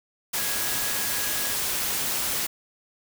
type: tone in noise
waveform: sine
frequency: 1661.2 Hz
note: G#6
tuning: in tune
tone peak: -37 dBFS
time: 0.37-1.54 s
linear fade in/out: 10 ms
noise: white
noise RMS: -27 dBFS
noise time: 0.33-2.47 s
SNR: -13 dB
effects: none